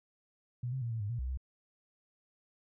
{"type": "tone with pitch steps", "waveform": "sine", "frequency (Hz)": [122.3, 131.9, 117.4, 113.2, 102.2, 119.1, 63.2, 64.9], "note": ["B2", "C3", "A#2", "A2", "G#2", "A#2", "B1", "C2"], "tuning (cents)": [-16, 14, 13, 50, -27, 38, 41, -13], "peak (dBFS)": -33, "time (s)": [0.63, 1.374], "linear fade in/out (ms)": 5, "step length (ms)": 93, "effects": []}